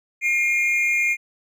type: tone pair together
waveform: triangle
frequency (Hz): 2129 / 2417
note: C7 / D7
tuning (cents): +30 / +49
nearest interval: major second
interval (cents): 219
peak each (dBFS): -19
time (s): 0.21-1.17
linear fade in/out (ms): 50
effects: none